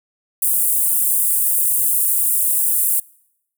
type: high-pass noise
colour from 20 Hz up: pink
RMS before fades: -17 dBFS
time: 0.42-3 s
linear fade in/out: 5 ms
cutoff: 8800 Hz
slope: 48 dB/octave
effects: noise-tail reverb RT60 0.8 s tail -25 dB re dry